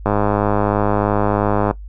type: click train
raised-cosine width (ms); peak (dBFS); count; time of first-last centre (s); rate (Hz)
1; -3; 171; 0.06-1.71; 103
effects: noise-tail reverb RT60 0.1 s tail -17 dB re dry + added 50 Hz sine -30 dBFS peak until 1.88 s